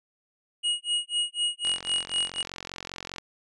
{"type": "tone with tremolo", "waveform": "square", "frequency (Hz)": 2887, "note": "F#7", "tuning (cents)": -43, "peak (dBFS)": -23, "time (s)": [0.63, 2.43], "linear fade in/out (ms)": 20, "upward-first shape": "sine", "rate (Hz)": 4, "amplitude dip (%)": 100}
{"type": "click train", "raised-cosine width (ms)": 0.2, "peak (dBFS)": -18, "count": 70, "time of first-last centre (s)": [1.65, 3.183], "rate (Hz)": 45}
{"effects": ["resampled to 24000 Hz"]}